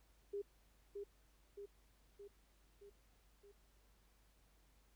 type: tone with echo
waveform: sine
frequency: 403.8 Hz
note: G#4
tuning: 49 cents flat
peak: -40 dBFS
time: 0.33-0.42 s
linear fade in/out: 10 ms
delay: 620 ms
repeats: 5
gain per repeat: -4 dB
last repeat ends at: 3.52 s
effects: added 50 Hz sine -70 dBFS peak until 4.95 s + pink hiss -75 dBFS RMS until 4.95 s